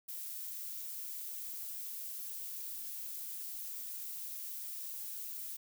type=noise; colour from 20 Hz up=violet; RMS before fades=-43 dBFS; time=0.08-5.57 s; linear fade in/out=10 ms; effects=none